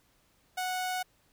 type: tone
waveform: sawtooth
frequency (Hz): 737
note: F#5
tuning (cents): -7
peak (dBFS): -27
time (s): 0.57-1.03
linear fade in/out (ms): 10
effects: pink hiss -68 dBFS RMS until 1.32 s